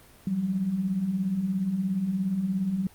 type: beating tone pair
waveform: sine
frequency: 174.61 / 191.61 Hz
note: F3 / G3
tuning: 0 / -39 cents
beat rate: 17 Hz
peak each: -33 / -25 dBFS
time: 0.27-2.87 s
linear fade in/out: 2 ms
effects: pink hiss -54 dBFS RMS until 2.94 s + Opus 32 kbps